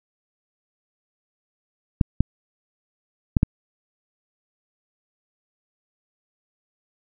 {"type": "clicks", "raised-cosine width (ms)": 5, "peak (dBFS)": -3, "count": 4, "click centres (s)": [2.012, 2.206, 3.368, 3.431], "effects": []}